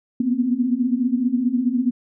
sine tone cluster, 237 / 246.5 / 261.4 Hz, A#3 / B3 / C4, +29 / -3 / -1 cents, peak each -22 dBFS, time 0.2-1.91 s, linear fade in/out 5 ms, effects none

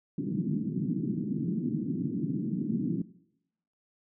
pink band-pass noise, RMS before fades -31 dBFS, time 0.18-3.02 s, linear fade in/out 2 ms, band 140 to 320 Hz, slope 48 dB/octave, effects noise-tail reverb RT60 0.8 s tail -20 dB re dry

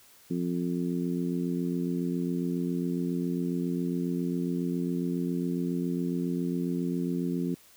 harmonic tone, 87.3 Hz, F2, in tune, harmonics 2 / 3 / 4 / 5, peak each -30 / -31 / -35 / -42 dBFS, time 0.3-7.55 s, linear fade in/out 10 ms, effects white hiss -57 dBFS RMS until 7.76 s

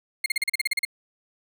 35% pulse tone bursts, 2133 Hz, C7, 33 cents sharp, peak -19 dBFS, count 11, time 0.24-0.851 s, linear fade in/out 5 ms, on 21 ms, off 38 ms, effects none

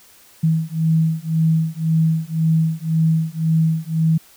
sine beating tone pair, 160 / 161.9 Hz, D#3 / E3, +49 / -31 cents, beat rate 1.9 Hz, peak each -18 dBFS, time 0.43-4.18 s, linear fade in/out 10 ms, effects white hiss -49 dBFS RMS until 4.36 s

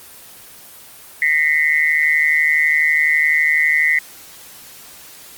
sine tone with amplitude modulation, 2003 Hz, B6, 24 cents sharp, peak -8 dBFS, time 1.22-3.99 s, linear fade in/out 2 ms, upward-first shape sine, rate 152 Hz, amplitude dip 95%, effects white hiss -40 dBFS RMS until 5.37 s + Opus 24 kbps

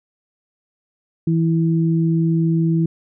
sine tone pair together, 163.6 / 328.9 Hz, E3 / E4, -13 / -4 cents, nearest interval octave, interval 1209 cents, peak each -15 / -21 dBFS, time 1.27-2.86 s, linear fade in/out 5 ms, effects none

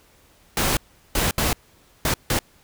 pink noise bursts at uneven times, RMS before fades -21 dBFS, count 5, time 0.57-0.77 / 1.15-1.31 / 1.38-1.53 / 2.05-2.14 / 2.3-2.39 s, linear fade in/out 2 ms, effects pink hiss -56 dBFS RMS until 2.63 s

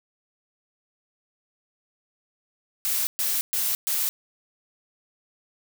blue noise bursts, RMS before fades -25 dBFS, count 4, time 2.85-4.09 s, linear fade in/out 0 ms, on 220 ms, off 120 ms, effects none

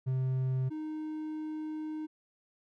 triangle tone pair in turn, 130.2 / 309.7 Hz, C3 / D#4, -8 / -8 cents, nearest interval octave + minor third, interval 1500 cents, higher second, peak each -26 / -33 dBFS, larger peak first, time 0.06-0.7 / 0.7-2.07 s, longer second, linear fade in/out 20 ms, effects none

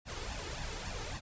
pink noise with flanger, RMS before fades -40 dBFS, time 0.05-1.21 s, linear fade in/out 50 ms, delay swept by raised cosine 1.1 to 2.4 ms, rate 3.6 Hz, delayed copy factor +0.7, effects resampled to 16000 Hz

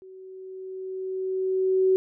sine tone with level ramp, 376.9 Hz, F#4, 32 cents sharp, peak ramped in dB -43 to -16 dBFS, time 0.02-1.96 s, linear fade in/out 0 ms, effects none

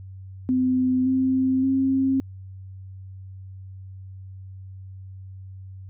sine tone with pitch steps, 255.8 / 261.3 / 267 Hz, C4 / C4 / C4, -39 / -2 / +35 cents, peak -18 dBFS, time 0.49-2.2 s, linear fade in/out 0 ms, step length 570 ms, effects added 95 Hz sine -37 dBFS peak until 5.89 s

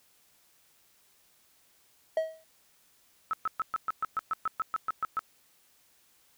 triangle tone with exponential decay, 640 Hz, D#5, 49 cents sharp, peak -20 dBFS, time 2.17-2.44 s, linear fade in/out 2 ms, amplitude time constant 57 ms
sine tone bursts, 1302 Hz, E6, 22 cents flat, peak -26 dBFS, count 14, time 3.31-5.192 s, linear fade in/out 0 ms, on 23 ms, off 120 ms
effects white hiss -65 dBFS RMS until 6.37 s

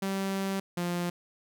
sawtooth tone pair in turn, 194.1 / 175 Hz, G3 / F3, -17 / +4 cents, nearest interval major second, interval 179 cents, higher first, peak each -25 / -25 dBFS, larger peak neither, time 0.02-0.6 / 0.77-1.1 s, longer first, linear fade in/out 5 ms, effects none

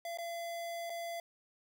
square tone with dropouts, 680 Hz, F5, 46 cents flat, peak -39 dBFS, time 0.05-1.2 s, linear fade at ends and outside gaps 2 ms, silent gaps 0.174-0.185 / 0.897-0.901 s, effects none

